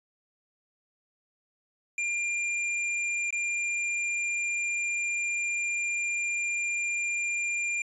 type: tone with dropouts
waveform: square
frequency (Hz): 2395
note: D7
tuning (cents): +33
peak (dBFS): -28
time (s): 1.98-7.82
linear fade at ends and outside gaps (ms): 2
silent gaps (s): 3.306-3.326
effects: resampled to 24000 Hz